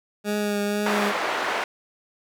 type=tone with vibrato; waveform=20% pulse; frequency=206.5 Hz; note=G#3; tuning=10 cents flat; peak=-18 dBFS; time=0.24-1.13 s; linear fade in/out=50 ms; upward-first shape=triangle; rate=2 Hz; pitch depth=21 cents each way
type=band-pass noise; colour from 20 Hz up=white; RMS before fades=-26 dBFS; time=0.86-1.64 s; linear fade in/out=2 ms; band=460 to 1500 Hz; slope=12 dB/octave
effects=none